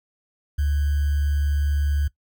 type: tone with sample-and-hold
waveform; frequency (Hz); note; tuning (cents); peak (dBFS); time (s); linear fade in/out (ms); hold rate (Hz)
sine; 72.3; D2; -27; -19; 0.58-2.08; 10; 1575
effects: noise-tail reverb RT60 0.1 s tail -19 dB re dry